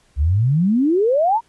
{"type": "exponential sweep", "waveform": "sine", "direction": "up", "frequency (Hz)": [65.41, 963], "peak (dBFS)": -13, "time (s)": [0.16, 1.41], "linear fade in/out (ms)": 50, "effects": ["pink hiss -58 dBFS RMS until 1.48 s", "resampled to 24000 Hz"]}